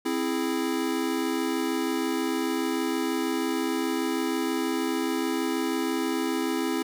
square chord, C augmented, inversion none, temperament equal with one note detuned, 263.1 / 329.6 / 415.3 Hz, C4 / E4 / G#4, +10 / 0 / 0 cents, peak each -30 / -29 / -33 dBFS, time 0.05-6.83 s, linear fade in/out 10 ms, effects none

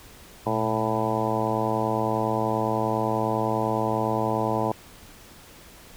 harmonic tone with a mistuned harmonic, 110 Hz, A2, in tune, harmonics 1 / 2 / 3 / 4 / 5 / 6 / 7 / 8 / 9, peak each -31 / -31 / -31 / -31 / -31 / -31 / -31 / -31 / -31 dBFS, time 0.46-4.72 s, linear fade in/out 5 ms, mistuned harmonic 1, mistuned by +110 cents, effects pink hiss -48 dBFS RMS until 5.96 s

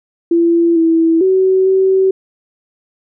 sine tone with pitch steps, 338 / 327.8 / 377.5 / 381.1 Hz, E4 / E4 / F#4 / G4, +43 / -10 / +35 / -49 cents, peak -8 dBFS, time 0.31-2.11 s, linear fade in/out 5 ms, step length 450 ms, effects none

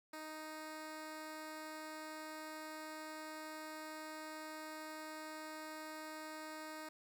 10% pulse tone, 311.1 Hz, D#4, in tune, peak -38 dBFS, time 0.13-6.89 s, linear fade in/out 5 ms, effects none

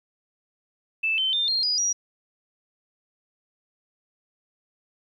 sine tone with pitch steps, 2637 / 3082 / 3602 / 4210 / 4921 / 5751 Hz, E7 / G7 / A7 / C8 / D#8 / F8, 0 / -30 / +40 / +10 / -20 / +50 cents, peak -21 dBFS, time 1.03-1.93 s, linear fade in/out 10 ms, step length 150 ms, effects 10-bit

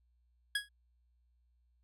25% pulse tone with exponential decay, 1661 Hz, G#6, in tune, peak -24 dBFS, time 0.55-0.69 s, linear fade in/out 5 ms, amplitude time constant 30 ms, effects added 60 Hz sine -69 dBFS peak until 1.83 s + low-pass 11000 Hz 12 dB/octave

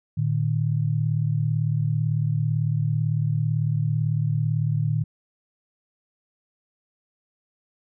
sine tone pair together, 113.4 / 151.37 Hz, A#2 / D#3, -47 / -47 cents, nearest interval perfect fourth, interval 500 cents, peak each -23 dBFS, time 0.17-5.04 s, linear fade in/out 10 ms, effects none

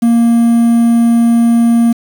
triangle tone with quantisation, 233.1 Hz, A#3, in tune, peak -4 dBFS, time 0.02-1.93 s, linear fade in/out 10 ms, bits 5, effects none

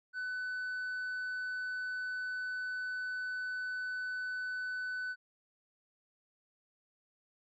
triangle tone with tanh clipping, 1500 Hz, F#6, 23 cents sharp, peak -36 dBFS, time 0.13-5.16 s, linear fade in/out 50 ms, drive 7 dB, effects none

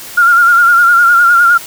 sine tone with vibrato, 1400 Hz, F6, 4 cents sharp, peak -4 dBFS, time 0.17-1.58 s, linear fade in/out 10 ms, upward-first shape sine, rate 9.8 Hz, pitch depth 50 cents each way, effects white hiss -29 dBFS RMS until 1.66 s

